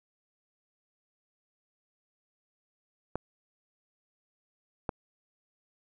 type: clicks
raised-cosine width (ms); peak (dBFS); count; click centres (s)
1; -17 / -16; 2; 3.156 / 4.892
effects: none